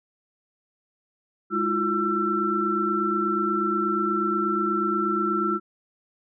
sine tone cluster, 206.8 / 326 / 354.3 / 1341 Hz, G#3 / E4 / F4 / E6, -7 / -19 / +25 / +29 cents, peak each -29 / -29 / -28 / -24 dBFS, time 1.5-5.6 s, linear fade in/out 50 ms, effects none

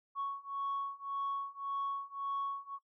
sine beating tone pair, 1108.7 / 1110.5 Hz, C#6 / C#6, 0 / +3 cents, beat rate 1.8 Hz, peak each -38 / -37 dBFS, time 0.15-2.79 s, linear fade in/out 50 ms, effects noise-tail reverb RT60 0.1 s tail -22 dB re dry + tanh soft clip ceiling -30 dBFS

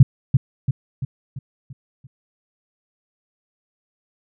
sine tone with echo, 132 Hz, C3, 16 cents sharp, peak -3 dBFS, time 0-0.03 s, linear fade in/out 5 ms, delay 340 ms, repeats 6, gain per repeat -6 dB, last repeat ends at 2.07 s, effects none

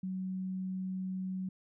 sine tone, 187.2 Hz, F#3, 20 cents sharp, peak -34 dBFS, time 0.03-1.49 s, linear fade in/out 5 ms, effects none

